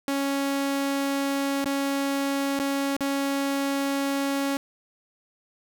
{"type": "tone with dropouts", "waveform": "sawtooth", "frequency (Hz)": 277.2, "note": "C#4", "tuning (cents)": 0, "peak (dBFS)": -20, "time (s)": [0.08, 4.57], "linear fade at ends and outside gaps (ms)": 1, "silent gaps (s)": [[1.644, 1.658], [2.59, 2.598], [2.966, 3.007]], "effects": []}